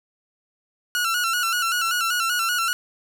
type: tone with vibrato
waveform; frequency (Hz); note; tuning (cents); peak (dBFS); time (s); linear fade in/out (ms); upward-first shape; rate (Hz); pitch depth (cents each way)
sawtooth; 1400; F6; +4; -17; 0.95-2.73; 0; square; 5.2; 64
effects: none